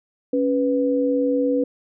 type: tone pair together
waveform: sine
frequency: 277.2 / 493.9 Hz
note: C#4 / B4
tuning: 0 / 0 cents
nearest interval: minor seventh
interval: 1000 cents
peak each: -20 dBFS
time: 0.33-1.64 s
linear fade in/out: 5 ms
effects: none